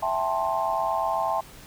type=chord; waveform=sine; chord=A minor seventh; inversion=second; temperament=just; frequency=660 / 792 / 880 / 1056 Hz; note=E5 / G5 / A5 / C6; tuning=+2 / +18 / 0 / +16 cents; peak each=-28 / -29 / -28 / -29 dBFS; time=0.02-1.41 s; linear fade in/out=10 ms; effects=pink hiss -47 dBFS RMS until 1.66 s